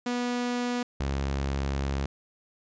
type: tone pair in turn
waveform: sawtooth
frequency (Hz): 244.1 / 68.69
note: B3 / C#2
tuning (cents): -20 / -15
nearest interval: octave + minor seventh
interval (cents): 2195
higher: first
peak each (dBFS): -23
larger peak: neither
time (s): 0.06-0.83 / 1-2.06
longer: second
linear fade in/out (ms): 5
effects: resampled to 16000 Hz